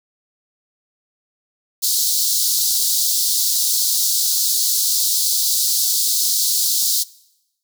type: high-pass noise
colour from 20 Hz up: pink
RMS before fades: -18 dBFS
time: 1.82-7.04 s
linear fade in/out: 20 ms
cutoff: 4000 Hz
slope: 48 dB/octave
effects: noise-tail reverb RT60 0.9 s tail -22 dB re dry